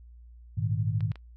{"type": "chord", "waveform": "sine", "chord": "Ab suspended second", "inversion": "none", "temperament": "equal", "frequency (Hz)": [103.83, 116.54, 155.56], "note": ["Ab2", "Bb2", "Eb3"], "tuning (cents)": [0, 0, 0], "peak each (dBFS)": [-28, -30, -32], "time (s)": [0.57, 1.12], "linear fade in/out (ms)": 10}
{"type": "clicks", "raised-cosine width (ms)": 0.3, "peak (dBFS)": -30, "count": 3, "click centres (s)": [1.007, 1.118, 1.157]}
{"effects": ["noise-tail reverb RT60 0.1 s tail -25 dB re dry", "added 59 Hz sine -47 dBFS peak until 1.36 s"]}